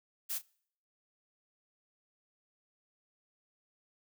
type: noise with echo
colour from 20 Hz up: blue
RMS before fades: -36 dBFS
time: 0.29-0.39 s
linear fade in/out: 20 ms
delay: 33 ms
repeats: 1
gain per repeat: -14 dB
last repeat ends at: 0.423 s
effects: noise-tail reverb RT60 0.6 s tail -25 dB re dry